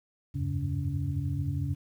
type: tone cluster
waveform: sine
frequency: 80.9 / 94 / 103.5 / 138.5 / 283.5 Hz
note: E2 / F#2 / G#2 / C#3 / C#4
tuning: -32 / +28 / -5 / -1 / +39 cents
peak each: -36 / -33 / -39 / -31 / -39 dBFS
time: 0.34-1.75 s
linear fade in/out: 20 ms
effects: 10-bit